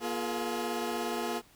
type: tone cluster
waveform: 20% pulse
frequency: 238.7 / 349.6 / 424.8 Hz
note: A#3 / F4 / G#4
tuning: +41 / +2 / +39 cents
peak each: -31 dBFS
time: 0-1.42 s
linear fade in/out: 50 ms
effects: pink hiss -60 dBFS RMS until 1.55 s